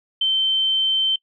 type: tone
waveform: sine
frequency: 3100 Hz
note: G7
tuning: 20 cents flat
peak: -16 dBFS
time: 0.21-1.16 s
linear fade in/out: 5 ms
effects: noise-tail reverb RT60 0.1 s tail -22 dB re dry